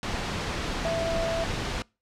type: tone in noise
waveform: sine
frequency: 663 Hz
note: E5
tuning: 10 cents sharp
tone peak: -26 dBFS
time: 0.85-1.44 s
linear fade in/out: 0 ms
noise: pink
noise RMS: -30 dBFS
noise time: 0.03-1.82 s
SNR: +1 dB
effects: noise-tail reverb RT60 0.3 s tail -26 dB re dry + low-pass 5000 Hz 12 dB/octave